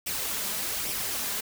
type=noise with flanger; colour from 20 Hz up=white; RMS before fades=-31 dBFS; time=0.06-1.41 s; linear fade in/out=10 ms; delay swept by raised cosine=0.35 to 5.05 ms; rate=1.2 Hz; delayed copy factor=+0.5; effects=none